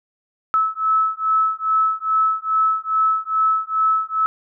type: beating tone pair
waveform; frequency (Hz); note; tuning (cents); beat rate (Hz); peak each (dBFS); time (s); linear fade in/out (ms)
sine; 1300 / 1302.4; E6 / E6; -24 / -21; 2.4; -19; 0.54-4.26; 0
effects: none